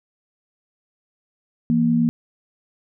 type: tone pair together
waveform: sine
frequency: 166.59 / 235.6 Hz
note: E3 / A#3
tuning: +19 / +19 cents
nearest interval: tritone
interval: 600 cents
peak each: -21 / -16 dBFS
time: 1.7-2.09 s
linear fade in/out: 0 ms
effects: none